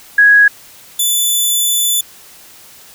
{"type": "tone pair in turn", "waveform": ["sine", "10% pulse"], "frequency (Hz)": [1661.2, 3494], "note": ["G#6", "A7"], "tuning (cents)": [0, -13], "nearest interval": "octave + minor second", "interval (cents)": 1287, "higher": "second", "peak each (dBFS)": -4, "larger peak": "neither", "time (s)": [[0.18, 0.48], [0.99, 2.01]], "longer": "second", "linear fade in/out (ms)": 5, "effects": ["white hiss -40 dBFS RMS until 2.94 s"]}